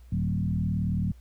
sine tone with frequency modulation, 140 Hz, C#3, 18 cents sharp, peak -24 dBFS, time 0.12-1.12 s, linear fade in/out 5 ms, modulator 38.7 Hz, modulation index 1.8, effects added 60 Hz sine -47 dBFS peak until 1.2 s + pink hiss -65 dBFS RMS until 1.2 s

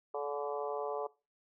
harmonic tone with a mistuned harmonic, 144.4 Hz, D3, 29 cents flat, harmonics 3 / 4 / 5 / 6 / 7 / 8, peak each -38 / -40 / -42 / -44 / -45 / -46 dBFS, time 0.14-1.07 s, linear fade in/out 5 ms, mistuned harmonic 6, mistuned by -22 cents, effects noise-tail reverb RT60 0.3 s tail -22 dB re dry

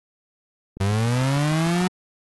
click train, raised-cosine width 3 ms, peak -24 dBFS, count 8, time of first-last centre 0.77-1.816 s, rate 6.69 Hz
35% pulse linear sweep, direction up, 94.9 to 185 Hz, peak -17 dBFS, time 0.8-1.88 s, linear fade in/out 10 ms
effects AAC 32 kbps

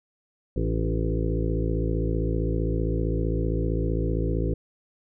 harmonic tone with a mistuned harmonic, 55.4 Hz, A1, 13 cents sharp, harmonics 1 / 2 / 3 / 5 / 6 / 7 / 8 / 9, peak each -26 / -29 / -31 / -33 / -34 / -34 / -35 / -36 dBFS, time 0.56-4.54 s, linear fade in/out 5 ms, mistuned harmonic 6, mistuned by +23 cents, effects none

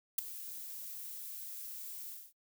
violet noise with ADSR envelope, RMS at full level -28 dBFS, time 0.18-2.33 s, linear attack 6 ms, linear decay 9 ms, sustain -17 dB, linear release 240 ms, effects noise-tail reverb RT60 0.1 s tail -25 dB re dry

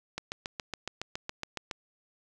click train, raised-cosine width 0.2 ms, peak -17 dBFS, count 12, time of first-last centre 0.18-1.712 s, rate 7.18 Hz, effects none

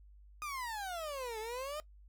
30% pulse exponential two-way sweep, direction down then up, 1244.5 to 427.4 to 622 Hz, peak -36 dBFS, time 0.42-1.8 s, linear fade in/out 0 ms, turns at 1.39 s, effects noise-tail reverb RT60 0.1 s tail -18 dB re dry + added 50 Hz sine -55 dBFS peak until 2.08 s

